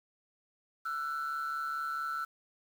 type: tone pair together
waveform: sine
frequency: 1335.5 / 1480 Hz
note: E6 / F#6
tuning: +22 / 0 cents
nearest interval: major second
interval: 178 cents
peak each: -32 / -37 dBFS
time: 0.85-2.25 s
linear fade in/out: 10 ms
effects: tanh soft clip ceiling -30 dBFS + 9-bit